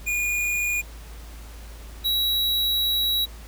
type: tone pair in turn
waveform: square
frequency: 2438 / 3879 Hz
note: D#7 / B7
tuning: -36 / -32 cents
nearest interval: minor sixth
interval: 804 cents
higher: second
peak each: -23 / -21 dBFS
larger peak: second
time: 0.06-0.82 / 2.04-3.26 s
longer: second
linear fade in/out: 20 ms
effects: added 55 Hz sine -38 dBFS peak until 3.47 s + pink hiss -47 dBFS RMS until 3.47 s